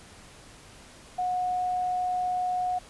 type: tone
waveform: sine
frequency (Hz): 728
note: F#5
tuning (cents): -28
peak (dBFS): -25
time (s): 1.18-2.79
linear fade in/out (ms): 10
effects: pink hiss -50 dBFS RMS until 2.89 s + resampled to 24000 Hz